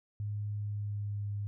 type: tone with pitch glide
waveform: sine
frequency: 103.83 to 102.22 Hz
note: G#2 to G#2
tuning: 0 to -27 cents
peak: -33 dBFS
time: 0.2-1.47 s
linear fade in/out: 0 ms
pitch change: -27 cents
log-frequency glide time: 0.53-1.28 s
effects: none